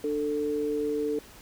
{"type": "tone pair together", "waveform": "sine", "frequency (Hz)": [296.4, 444.1], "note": ["D4", "A4"], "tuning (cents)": [16, 16], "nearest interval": "perfect fifth", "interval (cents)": 700, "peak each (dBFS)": [-31, -27], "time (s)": [0.04, 1.19], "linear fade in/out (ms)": 2, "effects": ["pink hiss -50 dBFS RMS until 1.41 s"]}